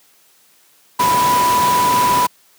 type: tone in noise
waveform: sine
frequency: 987.8 Hz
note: B5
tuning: in tune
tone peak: -12 dBFS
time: 0.99-2.27 s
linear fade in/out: 10 ms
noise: pink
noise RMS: -20 dBFS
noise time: 0.99-2.27 s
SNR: +5 dB
effects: white hiss -53 dBFS RMS until 2.58 s + high-pass 150 Hz 12 dB/octave